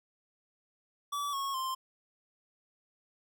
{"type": "tone with pitch steps", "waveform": "square", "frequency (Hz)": [1150, 1098.1, 1048.5], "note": ["D6", "C#6", "C6"], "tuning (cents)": [-37, -17, 3], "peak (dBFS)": -33, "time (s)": [1.12, 1.75], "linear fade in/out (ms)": 10, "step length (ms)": 210, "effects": []}